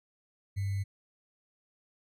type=tone with sample-and-hold; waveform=sine; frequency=98.4 Hz; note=G2; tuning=7 cents sharp; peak=-29 dBFS; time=0.56-0.84 s; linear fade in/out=20 ms; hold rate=2100 Hz; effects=resampled to 32000 Hz